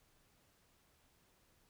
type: silence
effects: pink hiss -72 dBFS RMS until 1.69 s